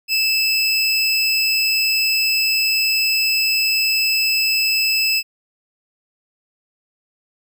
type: tone pair together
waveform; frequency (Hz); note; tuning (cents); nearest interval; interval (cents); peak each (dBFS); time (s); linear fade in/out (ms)
square; 2635 / 5088; E7 / D#8; -1 / +38; major seventh; 1139; -19; 0.08-5.23; 50
effects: none